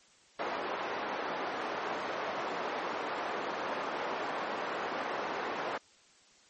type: band-pass noise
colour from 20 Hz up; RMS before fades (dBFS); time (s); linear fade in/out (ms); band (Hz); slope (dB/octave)
white; -36; 0.39-5.78; 5; 350 to 1100; 12
effects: white hiss -62 dBFS RMS until 6.49 s + MP3 32 kbps